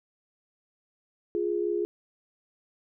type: tone pair together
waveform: sine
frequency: 349 / 414.6 Hz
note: F4 / G#4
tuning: -1 / -3 cents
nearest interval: minor third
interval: 298 cents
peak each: -28 dBFS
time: 1.35-1.85 s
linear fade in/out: 0 ms
effects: none